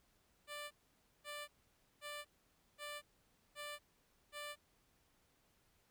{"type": "tone bursts", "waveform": "10% pulse", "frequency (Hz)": 589, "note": "D5", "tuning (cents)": 5, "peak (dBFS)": -37, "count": 6, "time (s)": [0.47, 4.56], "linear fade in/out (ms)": 50, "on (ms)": 240, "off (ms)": 530, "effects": ["pink hiss -75 dBFS RMS until 5.9 s"]}